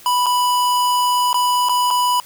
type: tone with dropouts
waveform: square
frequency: 987.8 Hz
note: B5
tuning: in tune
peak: -15 dBFS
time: 0.06-2.2 s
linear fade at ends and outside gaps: 1 ms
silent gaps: 0.26-0.265 / 1.33-1.343 / 1.687-1.694 / 1.905-1.909 s
effects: white hiss -43 dBFS RMS until 2.25 s